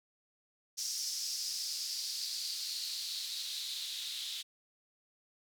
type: noise with band-pass filter sweep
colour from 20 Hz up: blue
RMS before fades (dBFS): -39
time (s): 0.77-4.43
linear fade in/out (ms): 20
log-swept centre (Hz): 5500 to 3600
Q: 4.7
effects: none